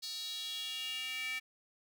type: tone with high-pass filter sweep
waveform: square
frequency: 256.9 Hz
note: C4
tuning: 32 cents flat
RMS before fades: -40 dBFS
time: 0.02-1.4 s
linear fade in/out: 20 ms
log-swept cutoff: 4400 to 2200 Hz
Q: 5.6
effects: none